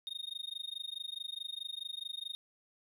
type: tone with amplitude modulation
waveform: triangle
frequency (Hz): 3700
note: A#7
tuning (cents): -14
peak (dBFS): -34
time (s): 0.07-2.35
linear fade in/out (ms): 0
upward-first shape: sine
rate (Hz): 24.7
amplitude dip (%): 100
effects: none